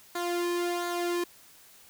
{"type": "tone with flanger", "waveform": "sawtooth", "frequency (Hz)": 349.2, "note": "F4", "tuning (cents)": 0, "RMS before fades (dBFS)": -30, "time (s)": [0.15, 1.24], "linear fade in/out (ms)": 5, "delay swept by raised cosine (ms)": [0.36, 1.46], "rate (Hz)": 1.4, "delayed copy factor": -0.6, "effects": ["white hiss -55 dBFS RMS until 1.89 s"]}